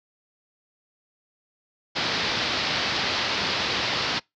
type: low-pass noise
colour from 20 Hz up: white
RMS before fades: -26 dBFS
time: 1.95-4.2 s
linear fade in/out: 20 ms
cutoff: 5000 Hz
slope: 48 dB/octave
effects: noise-tail reverb RT60 0.2 s tail -26 dB re dry + high-pass 80 Hz 12 dB/octave